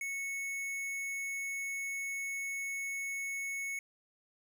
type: tone with hard clipping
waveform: triangle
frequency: 2206 Hz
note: C#7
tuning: 9 cents flat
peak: -37 dBFS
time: 0.01-3.79 s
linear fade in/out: 2 ms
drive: 17 dB
effects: none